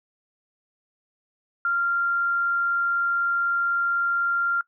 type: tone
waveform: sine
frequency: 1388 Hz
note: F6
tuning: 11 cents flat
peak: -20 dBFS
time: 1.65-4.61 s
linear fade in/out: 2 ms
effects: noise-tail reverb RT60 0.1 s tail -21 dB re dry